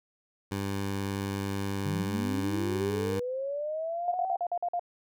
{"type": "tone", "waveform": "15% pulse", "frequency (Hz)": 98.8, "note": "G2", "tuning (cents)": 14, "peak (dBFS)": -24, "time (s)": [0.51, 3.2], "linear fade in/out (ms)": 10}
{"type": "linear sweep", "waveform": "sine", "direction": "up", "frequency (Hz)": [138.59, 784], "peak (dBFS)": -30, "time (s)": [1.85, 4.37], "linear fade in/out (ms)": 10}
{"type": "tone bursts", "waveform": "sine", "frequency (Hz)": 701, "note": "F5", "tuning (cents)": 6, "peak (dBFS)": -27, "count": 7, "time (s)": [4.08, 4.795], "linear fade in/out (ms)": 2, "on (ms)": 61, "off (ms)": 48}
{"effects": []}